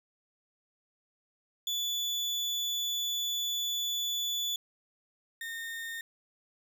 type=tone pair in turn; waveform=35% pulse; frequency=3460 / 1832.9 Hz; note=A7 / A#6; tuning=-30 / -30 cents; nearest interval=major seventh; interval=1100 cents; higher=first; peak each=-28 / -35 dBFS; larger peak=first; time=1.67-4.56 / 5.41-6.01 s; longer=first; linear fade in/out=2 ms; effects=none